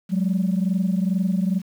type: tone pair together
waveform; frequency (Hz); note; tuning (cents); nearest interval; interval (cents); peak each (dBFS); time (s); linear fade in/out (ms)
sine; 182.9 / 205.2; F#3 / G#3; -20 / -21; major second; 199; -19 / -22; 0.09-1.62; 50
effects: tanh soft clip ceiling -14 dBFS + 8-bit